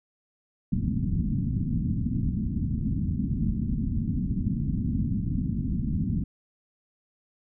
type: low-pass noise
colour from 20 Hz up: white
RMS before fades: -27 dBFS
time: 0.72-6.24 s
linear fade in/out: 5 ms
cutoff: 250 Hz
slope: 48 dB/octave
effects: none